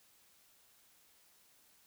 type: silence
effects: white hiss -67 dBFS RMS until 1.86 s